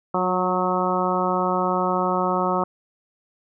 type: harmonic tone with a mistuned harmonic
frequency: 183.2 Hz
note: F#3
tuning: 17 cents flat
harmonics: 1 / 2 / 3 / 4 / 5 / 6 / 7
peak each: -27 / -27 / -27 / -27 / -27 / -27 / -27 dBFS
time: 0.14-2.64 s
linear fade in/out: 5 ms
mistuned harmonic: 2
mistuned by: -21 cents
effects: none